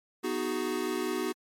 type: chord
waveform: square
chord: G# minor seventh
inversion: first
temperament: equal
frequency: 246.9 / 311.1 / 370 / 415.3 Hz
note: B3 / D#4 / F#4 / G#4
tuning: 0 / 0 / 0 / 0 cents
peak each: -37 / -36 / -33 / -38 dBFS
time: 0.23-1.33 s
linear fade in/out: 20 ms
effects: MP3 64 kbps